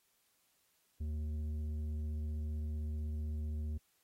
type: tone with tanh clipping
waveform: triangle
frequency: 76.3 Hz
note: D#2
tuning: 33 cents flat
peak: -37 dBFS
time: 1-3.78 s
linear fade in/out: 10 ms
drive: 12 dB
effects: white hiss -75 dBFS RMS until 4.03 s + AAC 48 kbps